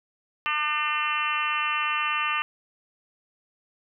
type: harmonic tone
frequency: 300.7 Hz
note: D4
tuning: 41 cents sharp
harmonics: 3 / 4 / 5 / 6 / 7 / 8 / 9 / 10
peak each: -37 / -27 / -37 / -33 / -35 / -35 / -29 / -35 dBFS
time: 0.46-2.42 s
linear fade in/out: 0 ms
effects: none